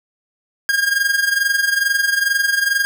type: tone with amplitude modulation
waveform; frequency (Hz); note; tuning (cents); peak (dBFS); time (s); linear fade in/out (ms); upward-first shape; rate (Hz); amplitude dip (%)
45% pulse; 1619; G#6; -45; -12; 0.69-2.85; 0; sine; 22.3; 70
effects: none